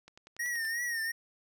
click train, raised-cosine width 0.2 ms, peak -34 dBFS, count 7, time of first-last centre 0.08-0.651 s, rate 10.5 Hz
square tone with vibrato, 1864.7 Hz, A#6, in tune, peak -32 dBFS, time 0.39-1.12 s, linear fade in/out 10 ms, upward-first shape triangle, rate 2.8 Hz, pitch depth 86 cents each way
effects none

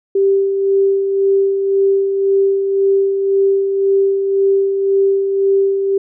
sine tone with tremolo, 392 Hz, G4, in tune, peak -9 dBFS, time 0.15-5.98 s, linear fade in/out 5 ms, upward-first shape sine, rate 1.9 Hz, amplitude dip 45%, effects none

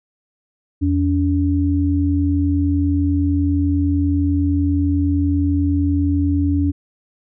sine tone pair together, 84.6 / 284.6 Hz, E2 / C#4, +45 / +46 cents, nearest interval octave + major sixth, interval 2101 cents, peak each -17 dBFS, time 0.81-6.72 s, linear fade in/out 20 ms, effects none

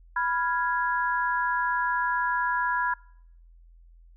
sine chord, F diminished, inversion second, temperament equal, 987.8 / 1396.9 / 1661.2 Hz, Cb6 / F6 / Ab6, 0 / 0 / 0 cents, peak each -26 / -31 / -28 dBFS, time 0.16-2.94 s, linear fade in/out 5 ms, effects noise-tail reverb RT60 0.7 s tail -25 dB re dry + added 42 Hz sine -50 dBFS peak until 4.16 s

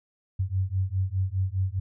sine beating tone pair, 92.4 / 97.3 Hz, F#2 / G2, -2 / -12 cents, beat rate 4.9 Hz, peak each -27 dBFS, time 0.39-1.8 s, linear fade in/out 10 ms, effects none

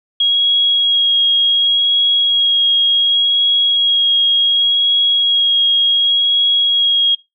sine tone with vibrato, 3295 Hz, G#7, 14 cents flat, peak -10 dBFS, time 0.2-7.15 s, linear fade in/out 5 ms, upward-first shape sine, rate 0.68 Hz, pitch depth 11 cents each way, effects noise-tail reverb RT60 0.2 s tail -20 dB re dry

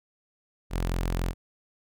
sawtooth tone, 43.55 Hz, F1, 4 cents flat, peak -22 dBFS, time 0.7-1.34 s, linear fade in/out 50 ms, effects none

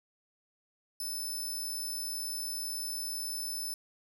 15% pulse tone, 5274 Hz, E8, in tune, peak -29 dBFS, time 1-3.74 s, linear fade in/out 2 ms, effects none

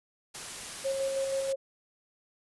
white noise, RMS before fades -40 dBFS, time 0.34-1.53 s, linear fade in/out 10 ms
sine tone with tremolo, 541 Hz, C#5, 42 cents flat, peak -27 dBFS, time 0.84-1.56 s, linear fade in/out 20 ms, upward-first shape square, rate 6.2 Hz, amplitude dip 30%
effects resampled to 24000 Hz

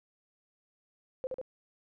sine tone with echo, 517 Hz, C5, 21 cents flat, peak -31 dBFS, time 1.24-1.27 s, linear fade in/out 0 ms, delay 72 ms, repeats 2, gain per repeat -2 dB, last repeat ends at 1.414 s, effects none

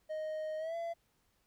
triangle tone with pitch glide, 622.3 to 674.7 Hz, D#5 to E5, 0 to +40 cents, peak -34 dBFS, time 0.09-0.94 s, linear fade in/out 20 ms, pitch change +140 cents, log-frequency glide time 0.58-0.76 s, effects pink hiss -75 dBFS RMS until 1.46 s

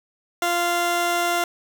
15% pulse tone pair together, 347 / 694 Hz, F4 / F5, -11 / -11 cents, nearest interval octave, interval 1200 cents, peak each -18 dBFS, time 0.42-1.44 s, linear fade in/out 2 ms, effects none

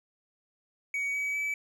triangle tone with pitch steps, 2253 / 2275 / 2298 Hz, C#7 / C#7 / D7, +28 / +44 / -38 cents, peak -27 dBFS, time 0.94-1.54 s, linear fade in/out 2 ms, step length 200 ms, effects none

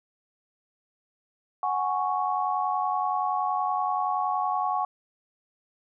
sine chord, F# suspended second, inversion none, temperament equal, 740 / 830.6 / 1108.7 Hz, F#5 / G#5 / C#6, 0 / 0 / 0 cents, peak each -28 / -29 / -28 dBFS, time 1.63-4.85 s, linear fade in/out 2 ms, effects none

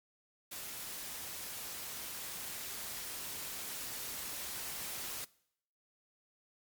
white noise with level ramp, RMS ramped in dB -44 to -41 dBFS, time 0.51-5.25 s, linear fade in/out 10 ms, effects noise-tail reverb RT60 0.7 s tail -22 dB re dry + MP3 96 kbps

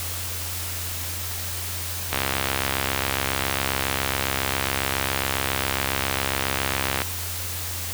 click train, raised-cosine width 0.3 ms, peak -6 dBFS, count 330, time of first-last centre 2.13-7.019 s, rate 67.3 Hz, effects added 88 Hz sine -33 dBFS peak until 7.93 s + white hiss -31 dBFS RMS until 7.93 s

